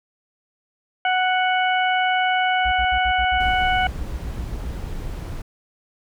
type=harmonic tone; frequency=740 Hz; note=F#5; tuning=in tune; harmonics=1 / 2 / 3 / 4; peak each=-19 / -23 / -26 / -28 dBFS; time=1.05-3.87 s; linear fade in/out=2 ms
type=tone bursts; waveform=triangle; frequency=60.3 Hz; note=B1; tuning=41 cents flat; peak=-23 dBFS; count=16; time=2.65-4.715 s; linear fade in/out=10 ms; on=70 ms; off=63 ms
type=noise; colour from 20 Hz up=brown; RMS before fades=-30 dBFS; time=3.4-5.42 s; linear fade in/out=5 ms
effects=none